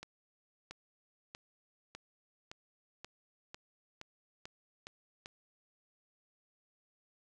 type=accelerating click train; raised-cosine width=0.2 ms; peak=-28 dBFS; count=11; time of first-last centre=0.03-5.259 s; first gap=680 ms; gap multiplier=0.94; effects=none